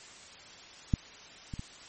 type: clicks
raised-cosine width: 5 ms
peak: -12 / -25 / -25 dBFS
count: 3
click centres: 0.938 / 1.538 / 1.594 s
effects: white hiss -50 dBFS RMS until 1.88 s + MP3 32 kbps